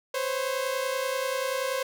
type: tone pair together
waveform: sawtooth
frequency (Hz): 512 / 542.4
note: C5 / C#5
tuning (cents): -38 / -38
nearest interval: minor second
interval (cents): 100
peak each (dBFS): -26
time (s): 0.14-1.83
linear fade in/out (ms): 5
effects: none